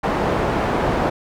white low-pass noise, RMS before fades -20 dBFS, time 0.03-1.1 s, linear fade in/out 10 ms, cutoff 840 Hz, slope 12 dB/octave, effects none

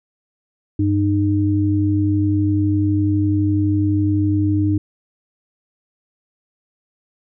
sine tone pair together, 97.82 / 305.4 Hz, G2 / D#4, -3 / -32 cents, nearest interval octave + minor sixth, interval 1971 cents, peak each -17 dBFS, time 0.79-4.78 s, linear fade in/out 5 ms, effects none

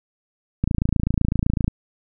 click train, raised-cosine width 5 ms, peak -7 dBFS, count 30, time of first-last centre 0.64-1.679 s, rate 27.9 Hz, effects none

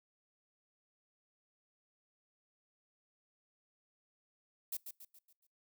violet noise with echo, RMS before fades -39 dBFS, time 4.72-4.77 s, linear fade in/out 5 ms, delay 140 ms, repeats 5, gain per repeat -7 dB, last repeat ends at 5.47 s, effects noise-tail reverb RT60 0.3 s tail -25 dB re dry

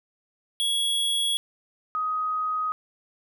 square / sine tone pair in turn, 3340 / 1254.6 Hz, G#7 / D#6, +9 / +14 cents, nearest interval octave + perfect fourth, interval 1695 cents, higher first, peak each -23 / -24 dBFS, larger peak first, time 0.6-1.37 / 1.95-2.72 s, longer neither, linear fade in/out 0 ms, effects none

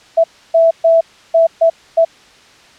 sine tone bursts at uneven times, 659.3 Hz, E5, in tune, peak -6 dBFS, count 6, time 0.17-0.24 / 0.54-0.71 / 0.84-1.01 / 1.34-1.47 / 1.61-1.7 / 1.97-2.05 s, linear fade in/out 10 ms, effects white hiss -44 dBFS RMS until 2.78 s + low-pass 5000 Hz 12 dB/octave

